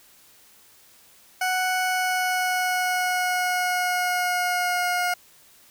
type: tone with pitch glide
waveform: 20% pulse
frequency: 740 to 716 Hz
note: F#5 to F5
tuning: 0 to +43 cents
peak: -17 dBFS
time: 1.41-5.14 s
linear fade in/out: 5 ms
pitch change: -57 cents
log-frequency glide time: 1.79-4.87 s
effects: white hiss -54 dBFS RMS until 5.7 s